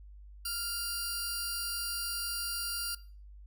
15% pulse tone pair together, 1400 / 4714 Hz, F6 / D8, +4 / +6 cents, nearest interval octave + major sixth, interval 2102 cents, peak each -33 / -28 dBFS, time 0.45-2.95 s, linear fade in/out 5 ms, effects noise-tail reverb RT60 0.4 s tail -19 dB re dry + added 50 Hz sine -48 dBFS peak until 3.46 s

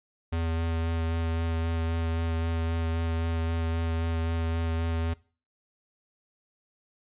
square tone with vibrato, 82.41 Hz, E2, in tune, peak -27 dBFS, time 0.32-5.14 s, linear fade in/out 10 ms, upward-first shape sine, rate 3.8 Hz, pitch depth 13 cents each way, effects noise-tail reverb RT60 0.4 s tail -22 dB re dry + resampled to 8000 Hz

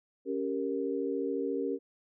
sine chord, G diminished, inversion second, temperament equal, 277.2 / 392 / 466.2 Hz, Db4 / G4 / Bb4, 0 / 0 / 0 cents, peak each -34 dBFS, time 0.25-1.79 s, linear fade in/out 50 ms, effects none

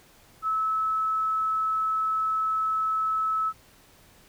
sine tone, 1300 Hz, E6, 24 cents flat, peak -23 dBFS, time 0.42-3.53 s, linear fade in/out 50 ms, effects pink hiss -56 dBFS RMS until 4.28 s

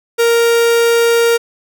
45% pulse tone, 466.2 Hz, A#4, in tune, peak -9 dBFS, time 0.18-1.38 s, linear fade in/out 20 ms, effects none

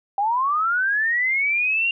sine linear sweep, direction up, 777 to 2794 Hz, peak -18 dBFS, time 0.18-1.91 s, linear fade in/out 2 ms, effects none

